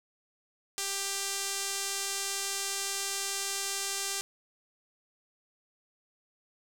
sawtooth tone with band-pass filter, 394.2 Hz, G4, 10 cents sharp, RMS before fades -34 dBFS, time 0.78-4.21 s, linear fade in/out 0 ms, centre 7400 Hz, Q 1.2, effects 9-bit

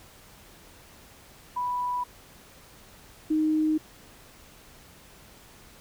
sine tone pair in turn, 986 / 310.6 Hz, B5 / D#4, -3 / -3 cents, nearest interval octave + minor sixth, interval 2000 cents, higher first, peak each -26 / -21 dBFS, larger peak second, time 1.56-2.04 / 3.3-3.78 s, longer neither, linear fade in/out 10 ms, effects pink hiss -52 dBFS RMS until 5.8 s

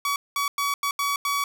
sawtooth tone bursts at uneven times, 1134 Hz, C#6, 39 cents sharp, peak -19 dBFS, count 6, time 0.05-0.16 / 0.36-0.48 / 0.58-0.74 / 0.83-0.91 / 0.99-1.16 / 1.25-1.44 s, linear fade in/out 2 ms, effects none

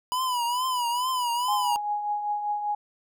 square tone with vibrato, 987.8 Hz, B5, in tune, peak -25 dBFS, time 0.12-1.76 s, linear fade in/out 0 ms, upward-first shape triangle, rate 2.3 Hz, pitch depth 100 cents each way
sine tone with tremolo, 830.6 Hz, G#5, in tune, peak -23 dBFS, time 1.48-2.75 s, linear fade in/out 5 ms, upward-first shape triangle, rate 5.1 Hz, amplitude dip 55%
effects none

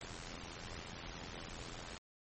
pink noise with amplitude modulation, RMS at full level -44 dBFS, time 0.01-1.98 s, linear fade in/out 2 ms, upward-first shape sine, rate 84.9 Hz, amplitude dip 75%, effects MP3 32 kbps

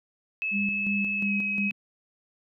sine tone with pitch glide, 2596 to 2546 Hz, E7 to D#7, -27 to +39 cents, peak -26 dBFS, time 0.42-1.71 s, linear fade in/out 0 ms, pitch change -34 cents, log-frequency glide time 1.16-1.33 s
sine tone with tremolo, 201.9 Hz, G#3, 49 cents flat, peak -26 dBFS, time 0.51-1.72 s, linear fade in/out 50 ms, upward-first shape square, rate 2.8 Hz, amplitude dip 60%
effects none

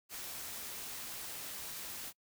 white noise, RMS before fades -44 dBFS, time 0.09-2.13 s, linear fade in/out 50 ms, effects noise-tail reverb RT60 0.1 s tail -26 dB re dry

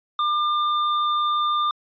square tone, 1199 Hz, D6, 36 cents sharp, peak -20 dBFS, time 0.19-1.71 s, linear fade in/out 2 ms, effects resampled to 11025 Hz

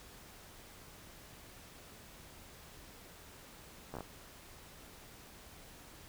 slowing click train, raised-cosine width 1 ms, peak -28 dBFS, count 5, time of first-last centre 3.94-4.007 s, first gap 13 ms, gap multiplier 1.17, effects pink hiss -55 dBFS RMS until 6.08 s

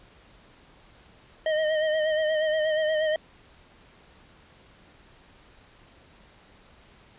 square tone with vibrato, 622.3 Hz, D#5, in tune, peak -23 dBFS, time 1.46-3.16 s, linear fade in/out 2 ms, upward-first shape sine, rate 8.4 Hz, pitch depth 37 cents each way, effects pink hiss -55 dBFS RMS until 7.18 s + resampled to 8000 Hz

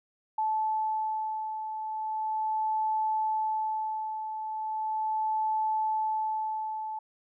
sine beating tone pair, 870 / 870.38 Hz, A5 / A5, -20 / -19 cents, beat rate 0.38 Hz, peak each -28 / -36 dBFS, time 0.38-6.99 s, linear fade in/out 5 ms, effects none

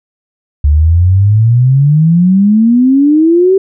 sine exponential sweep, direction up, 70.7 to 391.1 Hz, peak -4 dBFS, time 0.64-3.58 s, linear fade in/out 5 ms, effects none

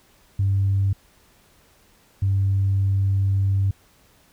sine tone pair in turn, 98 / 97.65 Hz, G2 / G2, 0 / -6 cents, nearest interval unison, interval 6 cents, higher first, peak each -16 dBFS, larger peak neither, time 0.39-0.93 / 2.22-3.71 s, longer second, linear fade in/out 5 ms, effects tanh soft clip ceiling -13 dBFS + pink hiss -57 dBFS RMS until 4.32 s

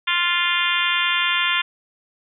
harmonic tone, 349.2 Hz, F4, in tune, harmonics 3 / 4 / 5 / 6 / 7 / 8 / 9 / 10, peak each -26 / -26 / -26 / -26 / -26 / -26 / -26 / -26 dBFS, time 0.07-1.62 s, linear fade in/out 10 ms, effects none

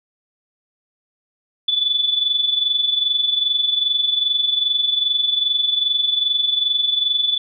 sine tone with amplitude modulation, 3469 Hz, A7, 25 cents flat, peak -13 dBFS, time 1.68-7.38 s, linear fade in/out 5 ms, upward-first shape sine, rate 22.5 Hz, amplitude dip 65%, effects none

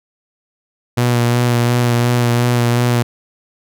sawtooth tone with vibrato, 120.6 Hz, B2, 41 cents flat, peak -8 dBFS, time 0.97-3.03 s, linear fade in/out 10 ms, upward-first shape sine, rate 2.8 Hz, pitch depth 22 cents each way, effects none

